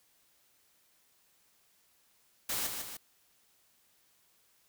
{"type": "noise with echo", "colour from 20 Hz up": "white", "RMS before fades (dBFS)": -34, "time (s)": [2.49, 2.67], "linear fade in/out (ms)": 5, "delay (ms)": 150, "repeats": 2, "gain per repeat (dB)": -5, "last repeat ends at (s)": 2.97, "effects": ["white hiss -69 dBFS RMS until 4.68 s"]}